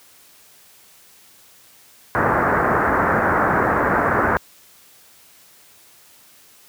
white low-pass noise, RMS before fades -18 dBFS, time 2.15-4.37 s, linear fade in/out 0 ms, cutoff 1700 Hz, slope 48 dB/octave, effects white hiss -50 dBFS RMS until 6.68 s + high-pass 60 Hz 12 dB/octave

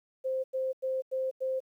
sine tone bursts, 523.3 Hz, C5, in tune, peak -28 dBFS, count 5, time 0.24-1.604 s, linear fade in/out 20 ms, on 200 ms, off 91 ms, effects 11-bit

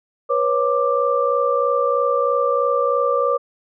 sine tone cluster, 487.9 / 551 / 1180 Hz, B4 / C#5 / D6, -21 / -11 / +8 cents, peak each -20 dBFS, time 0.29-3.38 s, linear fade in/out 20 ms, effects none

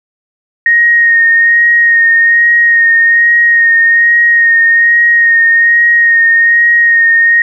sine tone with vibrato, 1862 Hz, A#6, 2 cents flat, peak -4 dBFS, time 0.66-7.42 s, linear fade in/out 2 ms, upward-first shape sine, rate 1.2 Hz, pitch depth 20 cents each way, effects none

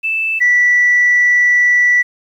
sine tone pair in turn, 2639 / 1960.5 Hz, E7 / B6, +1 / -13 cents, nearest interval perfect fourth, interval 514 cents, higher first, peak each -14 / -7 dBFS, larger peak second, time 0.03-0.4 / 0.4-2.03 s, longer second, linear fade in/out 20 ms, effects tanh soft clip ceiling -4 dBFS + 8-bit

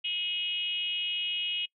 sine tone with frequency modulation, 2900 Hz, F#7, 35 cents flat, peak -29 dBFS, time 0.04-1.66 s, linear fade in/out 10 ms, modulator 366 Hz, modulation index 0.91, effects noise-tail reverb RT60 0.1 s tail -23 dB re dry

